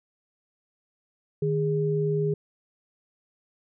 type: tone pair together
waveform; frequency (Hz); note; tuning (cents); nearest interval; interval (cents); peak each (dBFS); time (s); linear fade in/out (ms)
sine; 153.9 / 410.9; D#3 / G#4; -19 / -18; octave + perfect fourth; 1701; -25 / -25; 1.42-2.34; 5
effects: none